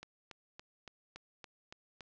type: click train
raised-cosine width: 0.2 ms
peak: -30 dBFS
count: 8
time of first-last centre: 0.03-2.007 s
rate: 3.54 Hz
effects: low-pass 6000 Hz 12 dB/octave